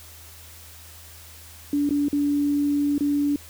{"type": "tone with dropouts", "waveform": "sine", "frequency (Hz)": 288.5, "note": "D4", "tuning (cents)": -31, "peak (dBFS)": -19, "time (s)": [1.73, 3.36], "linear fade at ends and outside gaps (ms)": 2, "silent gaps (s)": [[1.892, 1.907], [2.084, 2.129], [2.981, 3.007]], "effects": ["added 81 Hz sine -47 dBFS peak until 3.49 s", "white hiss -46 dBFS RMS until 3.49 s"]}